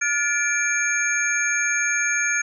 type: tone cluster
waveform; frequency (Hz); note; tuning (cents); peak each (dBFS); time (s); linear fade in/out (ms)
sine; 1426 / 1726 / 2343 / 6520; F6 / A6 / D7 / G#8; +36 / -34 / -5 / -33; -25; 0.01-2.42; 10
effects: none